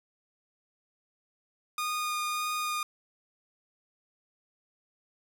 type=tone with vibrato; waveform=sawtooth; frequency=1225 Hz; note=D#6; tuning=27 cents flat; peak=-26 dBFS; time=1.78-2.83 s; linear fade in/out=2 ms; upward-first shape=sine; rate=1.7 Hz; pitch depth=8 cents each way; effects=none